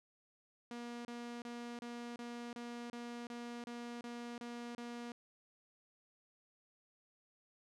sawtooth tone bursts, 238.5 Hz, A#3, 40 cents sharp, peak -40 dBFS, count 12, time 0.71-5.12 s, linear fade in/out 2 ms, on 340 ms, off 30 ms, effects low-pass 7000 Hz 12 dB/octave

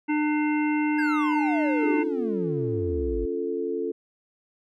harmonic tone, 300 Hz, D4, 37 cents sharp, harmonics 1 / 3 / 5 / 7 / 9, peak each -22 / -31 / -37 / -33 / -37 dBFS, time 0.08-2.04 s, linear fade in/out 20 ms
triangle exponential sweep, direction down, 1661.2 to 48.26 Hz, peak -26 dBFS, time 0.98-3.26 s, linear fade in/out 10 ms
sine chord, Db augmented, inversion none, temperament equal, 277.2 / 349.2 / 440 Hz, Db4 / F4 / A4, 0 / 0 / 0 cents, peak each -33 / -30 / -28 dBFS, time 1.82-3.92 s, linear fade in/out 10 ms
effects none

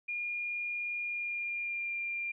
sine tone with pitch glide, 2421 to 2389 Hz, D#7 to D7, -48 to +29 cents, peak -33 dBFS, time 0.08-2.32 s, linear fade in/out 10 ms, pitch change -23 cents, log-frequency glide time 1.02-1.94 s, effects none

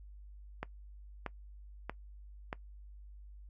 click train, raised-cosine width 0.5 ms, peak -22 dBFS, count 4, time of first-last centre 0.63-2.529 s, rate 1.58 Hz, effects noise-tail reverb RT60 0.1 s tail -20 dB re dry + added 50 Hz sine -49 dBFS peak until 3.49 s

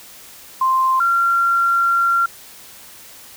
sine tone pair in turn, 1046.5 / 1376 Hz, C6 / F6, 0 / -26 cents, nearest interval perfect fourth, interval 474 cents, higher second, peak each -13 dBFS, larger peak neither, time 0.61-1 / 1-2.26 s, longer second, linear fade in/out 5 ms, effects white hiss -41 dBFS RMS until 3.36 s

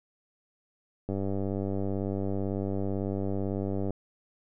click train, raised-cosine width 2 ms, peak -19 dBFS, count 277, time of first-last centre 1.09-3.906 s, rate 98 Hz, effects none

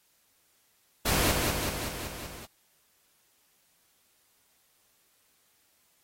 pink noise with echo, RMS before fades -27 dBFS, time 1.05-1.32 s, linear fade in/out 10 ms, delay 190 ms, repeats 6, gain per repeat -3 dB, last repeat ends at 2.46 s, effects white hiss -68 dBFS RMS until 6.03 s + AAC 48 kbps

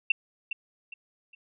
sine tone with echo, 2700 Hz, E7, 41 cents sharp, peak -18 dBFS, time 0.1-0.12 s, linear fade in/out 5 ms, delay 410 ms, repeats 3, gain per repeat -10 dB, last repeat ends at 1.35 s, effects none

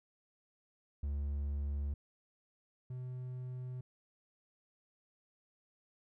triangle tone pair in turn, 71.4 / 126.63 Hz, D2 / B2, -48 / +44 cents, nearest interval minor seventh, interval 992 cents, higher second, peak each -32 / -38 dBFS, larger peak first, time 1.03-1.94 / 2.9-3.81 s, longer neither, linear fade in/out 5 ms, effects none

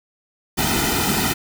pink noise with comb filter, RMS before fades -20 dBFS, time 0.57-1.34 s, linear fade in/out 20 ms, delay 1.8 ms, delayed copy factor -0.9, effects none

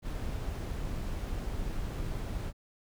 brown noise, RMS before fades -35 dBFS, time 0.02-2.53 s, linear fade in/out 50 ms, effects none

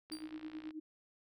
click train, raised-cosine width 0.3 ms, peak -38 dBFS, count 36, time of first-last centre 0.1-0.708 s, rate 57.6 Hz
sine tone with tremolo, 311.1 Hz, D#4, in tune, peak -40 dBFS, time 0.11-0.8 s, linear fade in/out 10 ms, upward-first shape sine, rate 9.3 Hz, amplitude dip 80%
35% pulse tone with exponential decay, 4700 Hz, D8, 1 cent sharp, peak -40 dBFS, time 0.12-0.3 s, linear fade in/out 1 ms, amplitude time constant 37 ms
effects none

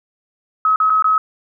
sine tone with dropouts, 1279 Hz, D#6, 47 cents sharp, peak -11 dBFS, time 0.65-1.18 s, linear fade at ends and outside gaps 2 ms, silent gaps 0.76-0.801 / 0.898-0.902 / 1.024-1.043 s, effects none

